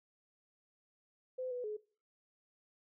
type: tone with pitch steps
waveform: sine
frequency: 511 / 493.7 / 424.3 Hz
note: C5 / B4 / G#4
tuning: -41 / -1 / +37 cents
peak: -37 dBFS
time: 1.38-1.77 s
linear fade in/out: 10 ms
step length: 130 ms
effects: noise-tail reverb RT60 0.4 s tail -21 dB re dry